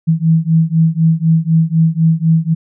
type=beating tone pair; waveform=sine; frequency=160.4 / 164.4 Hz; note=E3 / E3; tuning=-47 / -4 cents; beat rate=4 Hz; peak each=-12 dBFS; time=0.07-2.55 s; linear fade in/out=20 ms; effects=none